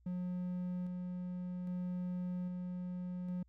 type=tone with tremolo; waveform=triangle; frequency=180 Hz; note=F#3; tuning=47 cents flat; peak=-34 dBFS; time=0.06-3.43 s; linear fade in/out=5 ms; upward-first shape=square; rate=0.62 Hz; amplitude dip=25%; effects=added 60 Hz sine -64 dBFS peak until 3.48 s